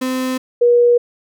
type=tone pair in turn; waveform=35% pulse / sine; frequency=257.7 / 480.7 Hz; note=C4 / B4; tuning=-26 / -47 cents; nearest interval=major seventh; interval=1079 cents; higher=second; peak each=-16 / -8 dBFS; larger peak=second; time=0.01-0.38 / 0.61-0.98 s; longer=neither; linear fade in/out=10 ms; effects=none